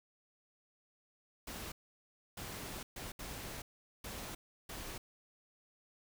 pink noise bursts at uneven times, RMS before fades -45 dBFS, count 6, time 1.47-1.72 / 2.37-2.83 / 2.96-3.12 / 3.19-3.62 / 4.04-4.35 / 4.69-4.98 s, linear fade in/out 5 ms, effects none

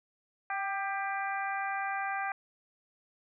harmonic tone with a mistuned harmonic, 396.7 Hz, G4, 21 cents sharp, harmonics 2 / 3 / 4 / 5 / 6, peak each -34 / -39 / -37 / -41 / -43 dBFS, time 0.5-2.32 s, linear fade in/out 2 ms, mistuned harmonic 2, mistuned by -25 cents, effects none

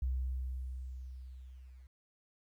sine tone with level ramp, 64 Hz, C2, 38 cents flat, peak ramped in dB -30 to -52 dBFS, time 0.02-1.87 s, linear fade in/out 5 ms, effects 12-bit

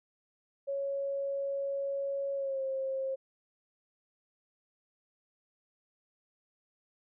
sine tone with pitch glide, 554.4 to 533.7 Hz, C#5 to C5, 0 to +34 cents, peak -31 dBFS, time 0.67-3.16 s, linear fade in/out 20 ms, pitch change -66 cents, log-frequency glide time 2.35-2.62 s, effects none

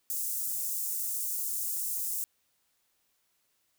white high-pass noise, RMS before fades -33 dBFS, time 0.1-2.24 s, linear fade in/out 0 ms, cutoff 7100 Hz, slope 24 dB/octave, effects white hiss -74 dBFS RMS until 3.78 s

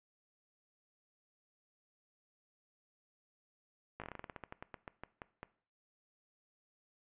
slowing click train, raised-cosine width 0.5 ms, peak -29 dBFS, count 19, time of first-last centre 4-5.43 s, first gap 17 ms, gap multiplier 1.16, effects noise-tail reverb RT60 0.5 s tail -19 dB re dry + resampled to 8000 Hz

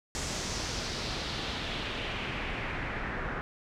pink noise with low-pass filter sweep, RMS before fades -35 dBFS, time 0.15-3.41 s, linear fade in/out 0 ms, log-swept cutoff 7100 to 1600 Hz, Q 2.3, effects none

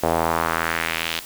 sawtooth tone with band-pass filter sweep, 82.41 Hz, E2, in tune, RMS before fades -23 dBFS, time 0.03-1.2 s, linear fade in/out 5 ms, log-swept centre 640 to 3500 Hz, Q 1.8, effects white hiss -38 dBFS RMS until 1.25 s

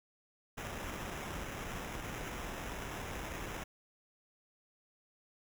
pink noise with sample-and-hold, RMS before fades -42 dBFS, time 0.57-3.64 s, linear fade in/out 10 ms, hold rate 4410 Hz, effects none

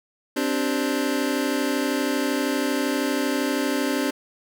sawtooth chord, C suspended second, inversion none, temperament just, 261.6 / 294.3 / 392.4 Hz, C4 / D4 / G4, 0 / +4 / +2 cents, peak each -21 / -21 / -25 dBFS, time 0.36-4.11 s, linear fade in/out 10 ms, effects none

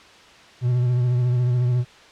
triangle tone with vibrato, 123.47 Hz, B2, in tune, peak -15 dBFS, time 0.61-1.85 s, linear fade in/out 50 ms, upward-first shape triangle, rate 14 Hz, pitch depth 44 cents each way, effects white hiss -47 dBFS RMS until 2.11 s + low-pass 4000 Hz 12 dB/octave

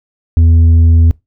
triangle tone with tanh clipping, 82.41 Hz, E2, in tune, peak -5 dBFS, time 0.37-1.11 s, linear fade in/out 0 ms, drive 9 dB, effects noise-tail reverb RT60 0.2 s tail -23 dB re dry

